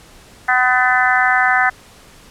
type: harmonic tone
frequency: 252.1 Hz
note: B3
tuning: 36 cents sharp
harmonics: 3 / 4 / 5 / 6 / 7 / 8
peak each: -17 / -24 / -20 / -17 / -17 / -21 dBFS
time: 0.48-1.7 s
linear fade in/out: 10 ms
effects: pink hiss -44 dBFS RMS until 2.3 s + low-pass 11000 Hz 12 dB/octave